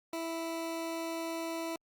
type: tone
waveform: 20% pulse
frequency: 329.6 Hz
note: E4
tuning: in tune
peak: -30 dBFS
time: 0.13-1.76 s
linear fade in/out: 2 ms
effects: Opus 48 kbps